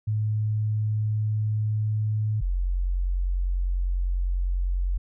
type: tone pair in turn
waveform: sine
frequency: 107.3 / 45.03 Hz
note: A2 / F#1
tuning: -43 / -46 cents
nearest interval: octave + minor third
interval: 1503 cents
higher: first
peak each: -22 dBFS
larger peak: neither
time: 0.07-2.41 / 2.41-4.98 s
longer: second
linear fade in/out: 10 ms
effects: none